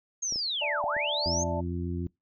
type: linear two-way sweep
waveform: sine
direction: down then up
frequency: 6560 to 640 to 6560 Hz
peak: -28 dBFS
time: 0.22-1.44 s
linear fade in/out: 10 ms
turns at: 0.85 s
type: clicks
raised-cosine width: 2 ms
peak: -30 dBFS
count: 4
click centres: 0.324 / 0.359 / 0.841 / 0.966 s
type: chord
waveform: sine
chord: D suspended second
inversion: none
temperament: just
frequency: 587.3 / 660.7 / 881 Hz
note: D5 / E5 / A5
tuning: 0 / +4 / +2 cents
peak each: -32 / -38 / -35 dBFS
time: 0.61-1.61 s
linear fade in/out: 10 ms
type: harmonic tone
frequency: 87.1 Hz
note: F2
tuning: 4 cents flat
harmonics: 1 / 2 / 3 / 4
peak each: -32 / -35 / -37 / -38 dBFS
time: 1.26-2.07 s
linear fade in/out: 0 ms
effects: noise-tail reverb RT60 0.2 s tail -25 dB re dry